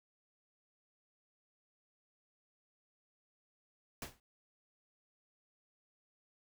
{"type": "noise with exponential decay", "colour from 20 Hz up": "pink", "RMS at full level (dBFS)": -39, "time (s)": [4.02, 4.2], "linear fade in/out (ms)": 2, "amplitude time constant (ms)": 38, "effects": []}